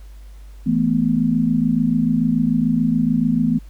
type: chord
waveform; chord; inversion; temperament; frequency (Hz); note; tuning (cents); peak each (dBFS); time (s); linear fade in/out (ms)
sine; E suspended fourth; none; equal; 164.81 / 220 / 246.9; E3 / A3 / B3; 0 / 0 / 0; -21 / -19 / -18; 0.66-3.59; 10
effects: added 50 Hz sine -36 dBFS peak until 3.69 s + pink hiss -55 dBFS RMS until 3.69 s